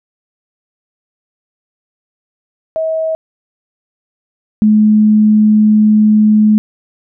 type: tone pair in turn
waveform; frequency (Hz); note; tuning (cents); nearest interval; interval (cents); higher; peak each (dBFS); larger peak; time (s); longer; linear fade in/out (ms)
sine; 641 / 213.4; E5 / G#3; -49 / +47; octave + perfect fifth; 1904; first; -13 / -5; second; 2.76-3.15 / 4.62-6.58; second; 0
effects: none